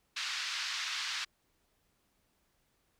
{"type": "band-pass noise", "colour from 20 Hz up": "white", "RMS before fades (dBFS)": -37, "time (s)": [0.16, 1.25], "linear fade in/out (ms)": 10, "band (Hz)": [1200, 5100], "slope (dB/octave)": 24, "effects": ["pink hiss -75 dBFS RMS until 2.99 s"]}